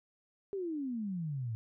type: exponential sweep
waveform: sine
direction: down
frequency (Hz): 407.1 to 107.9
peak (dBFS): -34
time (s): 0.53-1.55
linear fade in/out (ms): 0
effects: none